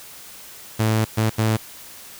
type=tone bursts at uneven times; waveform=sawtooth; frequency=110 Hz; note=A2; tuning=in tune; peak=-13 dBFS; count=3; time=0.79-1.05 / 1.17-1.3 / 1.38-1.57 s; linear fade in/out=10 ms; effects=white hiss -41 dBFS RMS until 2.19 s